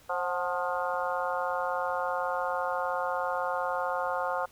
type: harmonic tone with a mistuned harmonic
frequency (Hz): 177.1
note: F3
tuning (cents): +24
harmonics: 3 / 4 / 5 / 6 / 7 / 8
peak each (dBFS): -33 / -34 / -35 / -36 / -36 / -37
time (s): 0.09-4.46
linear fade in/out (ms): 10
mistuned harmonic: 4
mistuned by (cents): +58
effects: pink hiss -58 dBFS RMS until 4.51 s